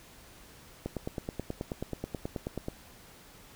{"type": "click train", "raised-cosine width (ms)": 2, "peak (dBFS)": -20, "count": 18, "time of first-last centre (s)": [0.86, 2.684], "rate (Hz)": 9.32, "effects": ["pink hiss -54 dBFS RMS until 3.55 s"]}